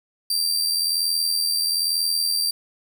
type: tone with amplitude modulation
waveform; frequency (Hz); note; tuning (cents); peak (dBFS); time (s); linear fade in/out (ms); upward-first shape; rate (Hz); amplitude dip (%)
sawtooth; 4699; D8; 0; -15; 0.3-2.51; 5; sine; 81.1; 50
effects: none